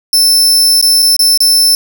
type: tone with dropouts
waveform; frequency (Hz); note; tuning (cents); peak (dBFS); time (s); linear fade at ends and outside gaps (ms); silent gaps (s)
sawtooth; 5300; E8; +9; -3; 0.13-1.75; 1; 0.813-0.826 / 1.022-1.026 / 1.165-1.192 / 1.375-1.404
effects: none